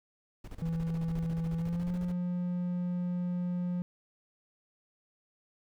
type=noise with tremolo; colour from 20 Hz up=brown; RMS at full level=-41 dBFS; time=0.44-2.12 s; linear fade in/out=5 ms; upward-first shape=square; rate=14 Hz; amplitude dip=80%
type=tone with pitch glide; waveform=triangle; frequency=164.81 to 177.66 Hz; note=E3 to F3; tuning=0 to +30 cents; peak=-28 dBFS; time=0.62-3.82 s; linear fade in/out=0 ms; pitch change=+130 cents; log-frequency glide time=1.56-1.93 s
effects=none